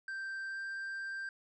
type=tone with pitch glide; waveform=triangle; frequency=1568 to 1577.1 Hz; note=G6 to G6; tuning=0 to +10 cents; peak=-36 dBFS; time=0.08-1.29 s; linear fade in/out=2 ms; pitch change=+10 cents; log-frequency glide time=0.5-0.56 s; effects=resampled to 22050 Hz